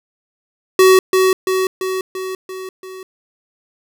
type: tone with echo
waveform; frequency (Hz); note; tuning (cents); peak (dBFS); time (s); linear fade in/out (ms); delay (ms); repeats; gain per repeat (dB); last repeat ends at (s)
square; 375.9; F#4; +27; -7; 0.79-0.99; 2; 340; 6; -4; 3.03
effects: none